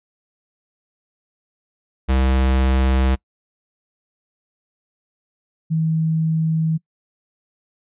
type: tone pair in turn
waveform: square / sine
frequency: 65.41 / 160.22 Hz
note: C2 / E3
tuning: 0 / -49 cents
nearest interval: octave + major third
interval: 1551 cents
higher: second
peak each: -15 / -16 dBFS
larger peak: first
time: 2.08-3.16 / 5.7-6.78 s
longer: neither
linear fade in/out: 20 ms
effects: noise-tail reverb RT60 0.1 s tail -25 dB re dry + resampled to 8000 Hz